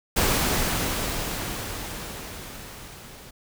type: noise with level ramp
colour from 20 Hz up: pink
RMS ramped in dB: -21 to -45 dBFS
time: 0.16-3.31 s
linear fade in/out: 10 ms
effects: none